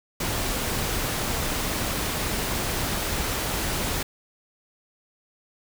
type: noise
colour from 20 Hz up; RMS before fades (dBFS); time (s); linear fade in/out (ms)
pink; -27; 0.2-4.03; 5
effects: none